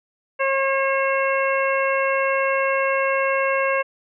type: harmonic tone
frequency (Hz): 541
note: C#5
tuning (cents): -42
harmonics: 1 / 2 / 3 / 4 / 5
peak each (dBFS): -21 / -24 / -26 / -27 / -28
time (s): 0.39-3.83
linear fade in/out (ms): 20
effects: none